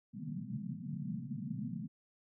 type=band-pass noise; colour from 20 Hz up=white; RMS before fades=-41 dBFS; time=0.13-1.88 s; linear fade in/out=20 ms; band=120 to 240 Hz; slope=96 dB/octave; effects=none